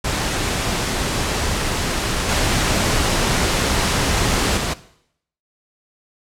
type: noise with level steps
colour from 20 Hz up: pink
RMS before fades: -21 / -18 / -22 dBFS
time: 0.04-4.74 s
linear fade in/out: 10 ms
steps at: 2.29 / 4.57 s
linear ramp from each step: 2 ms
effects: noise-tail reverb RT60 0.7 s tail -17 dB re dry + low-pass 9000 Hz 12 dB/octave